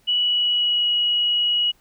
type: tone with pitch glide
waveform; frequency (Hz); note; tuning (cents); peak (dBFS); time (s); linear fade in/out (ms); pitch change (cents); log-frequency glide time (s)
sine; 2942 to 2910; F#7 to F#7; -11 to -29; -17; 0.07-1.72; 20; -18; 0.19-0.88
effects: pink hiss -60 dBFS RMS until 1.8 s